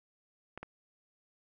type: clicks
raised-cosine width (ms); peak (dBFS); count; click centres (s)
0.5; -27; 2; 0.576 / 0.63
effects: none